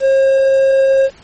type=tone with quantisation; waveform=triangle; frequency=538 Hz; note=C5; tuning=48 cents sharp; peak=-6 dBFS; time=0-1.1 s; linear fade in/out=50 ms; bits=6; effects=pink hiss -43 dBFS RMS until 1.23 s + MP3 32 kbps